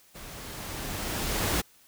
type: noise with level ramp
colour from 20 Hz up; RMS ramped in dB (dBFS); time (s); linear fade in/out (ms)
pink; -44 to -26; 0.14-1.62; 20
effects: white hiss -59 dBFS RMS until 1.87 s